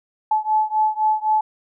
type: beating tone pair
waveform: sine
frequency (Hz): 861 / 864.9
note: A5 / A5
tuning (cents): -38 / -30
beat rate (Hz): 3.9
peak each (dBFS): -19 / -20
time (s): 0.31-1.41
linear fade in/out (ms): 5
effects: none